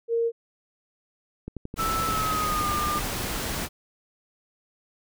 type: tone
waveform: sine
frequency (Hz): 463.1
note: A#4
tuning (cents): -11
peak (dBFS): -21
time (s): 0.08-0.32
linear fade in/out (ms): 50
type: click train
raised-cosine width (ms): 3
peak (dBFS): -21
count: 19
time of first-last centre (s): 1.48-3.045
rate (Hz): 11.5
type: noise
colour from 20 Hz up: pink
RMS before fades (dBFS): -30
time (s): 1.76-3.69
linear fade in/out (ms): 50
type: tone with pitch glide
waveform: sine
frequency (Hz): 1318.5 to 1202.1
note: E6 to D6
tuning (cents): 0 to +40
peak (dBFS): -25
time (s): 1.78-3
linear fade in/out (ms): 20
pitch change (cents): -160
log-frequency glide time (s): 2.04-2.73
effects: none